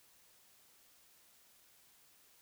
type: silence
effects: white hiss -66 dBFS RMS until 2.41 s